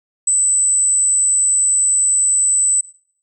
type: tone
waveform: sine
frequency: 8010 Hz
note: B8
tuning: 23 cents sharp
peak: -12 dBFS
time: 0.27-2.81 s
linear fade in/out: 5 ms
effects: noise-tail reverb RT60 0.6 s tail -20 dB re dry